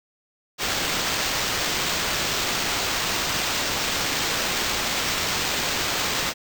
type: noise with sample-and-hold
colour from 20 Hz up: white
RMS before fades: -25 dBFS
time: 0.58-6.34 s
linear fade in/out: 50 ms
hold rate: 11025 Hz
effects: none